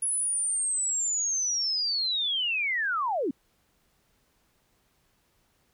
sine linear sweep, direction down, 10430 to 233.1 Hz, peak -25 dBFS, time 0.02-3.31 s, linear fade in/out 5 ms, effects pink hiss -69 dBFS RMS until 5.73 s

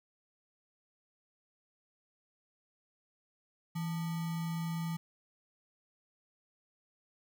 sine tone with sample-and-hold, 165.1 Hz, E3, 3 cents sharp, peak -33 dBFS, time 3.75-4.97 s, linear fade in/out 10 ms, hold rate 1050 Hz, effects none

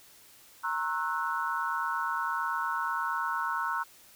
sine chord, F# dominant seventh, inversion first, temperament equal with one note detuned, 932.3 / 1080.9 / 1318.5 / 1480 Hz, A#5 / C#6 / E6 / F#6, 0 / -44 / 0 / 0 cents, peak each -34 dBFS, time 0.63-3.84 s, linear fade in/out 20 ms, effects white hiss -56 dBFS RMS until 4.15 s

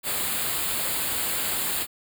white band-stop noise, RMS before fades -27 dBFS, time 0.03-1.87 s, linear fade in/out 50 ms, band 4800 to 7000 Hz, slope 96 dB/octave, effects none

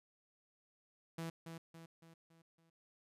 sawtooth tone with echo, 164.81 Hz, E3, in tune, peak -37 dBFS, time 1.18-1.3 s, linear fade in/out 5 ms, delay 280 ms, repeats 5, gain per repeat -6 dB, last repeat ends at 2.7 s, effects resampled to 32000 Hz

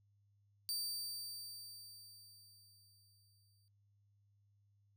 sawtooth tone with exponential decay, 4640 Hz, D8, 22 cents flat, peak -34 dBFS, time 0.69-3.68 s, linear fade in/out 0 ms, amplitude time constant 650 ms, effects noise-tail reverb RT60 0.2 s tail -26 dB re dry + added 101 Hz sine -70 dBFS peak until 4.96 s

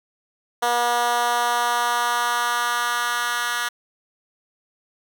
10% pulse tone with high-pass filter sweep, 240 Hz, B3, 49 cents flat, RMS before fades -22 dBFS, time 0.62-3.69 s, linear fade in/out 10 ms, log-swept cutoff 650 to 1600 Hz, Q 1.6, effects none

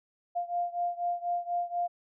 sine beating tone pair, 698.5 / 702.6 Hz, F5 / F5, 0 / +10 cents, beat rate 4.1 Hz, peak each -31 / -33 dBFS, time 0.35-1.88 s, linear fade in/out 20 ms, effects none

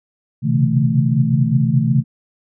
sine tone cluster, 125.2 / 134.1 / 139.3 / 162.1 / 219.6 Hz, B2 / C3 / C#3 / E3 / A3, +24 / +43 / +9 / -29 / -3 cents, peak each -19 dBFS, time 0.42-2.04 s, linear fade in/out 50 ms, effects none

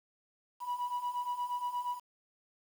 sine beating tone pair, 973 / 981.5 Hz, B5 / B5, -26 / -11 cents, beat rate 8.5 Hz, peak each -36 / -33 dBFS, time 0.6-2 s, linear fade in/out 50 ms, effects tanh soft clip ceiling -30 dBFS + 9-bit

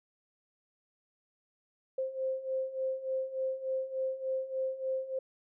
sine beating tone pair, 523.3 / 526.7 Hz, C5 / C5, 0 / +11 cents, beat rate 3.4 Hz, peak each -37 / -33 dBFS, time 1.98-5.19 s, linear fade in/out 5 ms, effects none

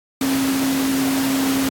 sine tone in noise, 269.1 Hz, C4, 49 cents sharp, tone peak -17 dBFS, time 0.21-1.69 s, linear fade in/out 2 ms, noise pink, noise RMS -24 dBFS, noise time 0.21-1.69 s, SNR +4 dB, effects high-pass 150 Hz 12 dB/octave + AAC 64 kbps

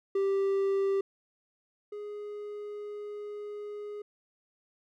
triangle tone pair in turn, 392 / 415.3 Hz, G4 / G#4, 0 / 0 cents, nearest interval minor second, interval 100 cents, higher second, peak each -23 / -35 dBFS, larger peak first, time 0.15-1.01 / 1.92-4.02 s, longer second, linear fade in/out 5 ms, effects none

